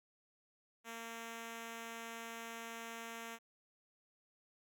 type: tone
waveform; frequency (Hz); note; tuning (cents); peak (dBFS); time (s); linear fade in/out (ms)
5% pulse; 229.4; A#3; -28; -34; 0.84-3.39; 50
effects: none